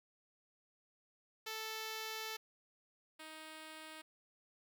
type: tone pair in turn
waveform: 5% pulse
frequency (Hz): 440 / 313.7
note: A4 / D#4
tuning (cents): 0 / +14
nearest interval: tritone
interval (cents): 586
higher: first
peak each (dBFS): -30 / -38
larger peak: first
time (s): 1.46-2.37 / 3.19-4.02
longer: first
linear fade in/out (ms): 10
effects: none